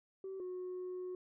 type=tone pair in turn; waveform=sine; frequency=383.2 / 365.2 Hz; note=G4 / F#4; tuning=-39 / -23 cents; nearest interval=minor second; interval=84 cents; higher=first; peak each=-40 / -38 dBFS; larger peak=second; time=0.24-0.4 / 0.4-1.15 s; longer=second; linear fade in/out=2 ms; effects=tanh soft clip ceiling -38 dBFS